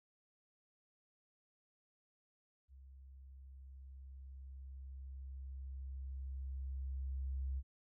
sine tone with level ramp, 66.6 Hz, C2, 31 cents sharp, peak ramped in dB -55 to -36 dBFS, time 2.68-7.63 s, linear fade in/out 50 ms, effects none

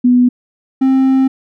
sine / triangle tone pair in turn, 247.1 / 264.7 Hz, B3 / C4, +1 / +20 cents, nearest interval minor second, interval 119 cents, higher second, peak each -6 dBFS, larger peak neither, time 0.04-0.29 / 0.81-1.28 s, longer second, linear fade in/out 10 ms, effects none

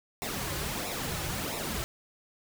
pink noise with flanger, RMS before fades -34 dBFS, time 0.22-1.84 s, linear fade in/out 0 ms, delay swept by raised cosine 0.63 to 4.43 ms, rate 1.5 Hz, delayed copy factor -0.75, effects none

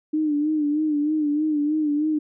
sine tone with vibrato, 301.2 Hz, D4, 44 cents sharp, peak -19 dBFS, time 0.13-2.19 s, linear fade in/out 10 ms, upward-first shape sine, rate 3.2 Hz, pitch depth 61 cents each way, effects none

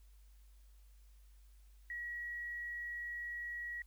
sine tone, 1915 Hz, A#6, 46 cents sharp, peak -40 dBFS, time 1.9-3.82 s, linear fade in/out 2 ms, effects added 50 Hz sine -58 dBFS peak until 3.86 s + white hiss -74 dBFS RMS until 3.86 s

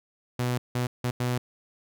sawtooth tone bursts at uneven times, 123.47 Hz, B2, in tune, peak -21 dBFS, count 4, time 0.39-0.58 / 0.75-0.87 / 1.04-1.11 / 1.2-1.38 s, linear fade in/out 5 ms, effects none

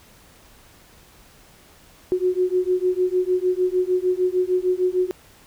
sine beating tone pair, 362.5 / 369.1 Hz, F#4 / F#4, -35 / -4 cents, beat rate 6.6 Hz, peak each -21 dBFS, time 2.12-5.11 s, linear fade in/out 0 ms, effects pink hiss -51 dBFS RMS until 5.46 s

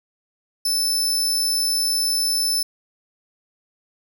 sawtooth tone, 5274 Hz, E8, in tune, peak -16 dBFS, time 0.65-2.63 s, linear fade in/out 5 ms, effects none

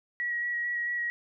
sine tone with vibrato, 1915 Hz, A#6, 46 cents sharp, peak -28 dBFS, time 0.2-1.1 s, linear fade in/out 0 ms, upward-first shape square, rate 4.5 Hz, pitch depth 12 cents each way, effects none

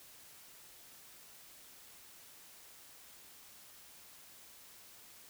silence, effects white hiss -57 dBFS RMS until 5.29 s

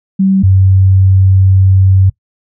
sine tone pair in turn, 192.3 / 95.27 Hz, G3 / G2, -33 / -49 cents, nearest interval octave, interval 1216 cents, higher first, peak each -6 / -4 dBFS, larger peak second, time 0.19-0.43 / 0.43-2.1 s, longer second, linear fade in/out 10 ms, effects noise-tail reverb RT60 0.1 s tail -21 dB re dry

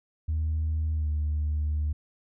sine tone with pitch glide, 78.5 to 75.43 Hz, D#2 to D2, +16 to +47 cents, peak -23 dBFS, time 0.28-1.93 s, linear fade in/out 10 ms, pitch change -69 cents, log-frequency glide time 0.94-1.09 s, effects tanh soft clip ceiling -22 dBFS

